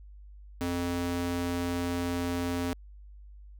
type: tone with high-pass filter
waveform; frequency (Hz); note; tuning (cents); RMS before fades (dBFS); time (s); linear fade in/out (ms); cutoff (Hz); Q
square; 87.31; F2; 0; -31; 0.61-2.73; 0; 180; 2
effects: added 50 Hz sine -46 dBFS peak until 3.59 s